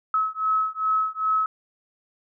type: beating tone pair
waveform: sine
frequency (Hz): 1287 / 1289.5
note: E6 / E6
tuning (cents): -42 / -39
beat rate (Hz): 2.5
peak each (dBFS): -24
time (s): 0.14-1.46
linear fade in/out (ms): 2
effects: none